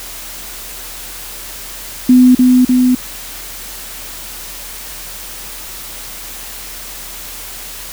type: tone with echo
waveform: sine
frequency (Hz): 251.7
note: B3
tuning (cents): +33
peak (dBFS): -3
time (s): 2.09-2.35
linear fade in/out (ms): 5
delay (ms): 300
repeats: 2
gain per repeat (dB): -2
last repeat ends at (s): 2.95
effects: added 41 Hz sine -37 dBFS peak until 7.92 s + white hiss -29 dBFS RMS until 7.92 s